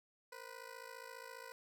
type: ring-modulated tone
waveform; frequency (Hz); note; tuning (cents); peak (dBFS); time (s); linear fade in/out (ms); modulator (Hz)
15% pulse; 493.9; B4; 0; -40; 0.32-1.52; 0; 27.4
effects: none